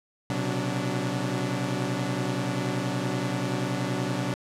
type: tone cluster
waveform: sawtooth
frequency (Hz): 122.5 / 133 / 184.9 / 290.8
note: B2 / C3 / F#3 / D4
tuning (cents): -14 / +29 / -1 / -17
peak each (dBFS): -28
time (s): 0.3-4.34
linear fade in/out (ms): 0
effects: low-pass 9000 Hz 12 dB/octave